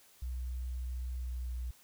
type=tone with pitch glide; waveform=sine; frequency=62.4 to 61.15 Hz; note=B1 to B1; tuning=+19 to -16 cents; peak=-35 dBFS; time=0.22-1.71 s; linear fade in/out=5 ms; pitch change=-35 cents; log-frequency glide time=1.16-1.52 s; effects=white hiss -62 dBFS RMS until 1.83 s